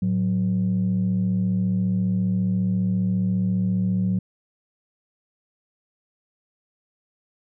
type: tone pair together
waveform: sine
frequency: 109.3 / 183.98 Hz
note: A2 / F#3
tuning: -11 / -10 cents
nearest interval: major sixth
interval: 901 cents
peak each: -24 / -19 dBFS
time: 0.02-4.19 s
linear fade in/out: 5 ms
effects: tanh soft clip ceiling -15 dBFS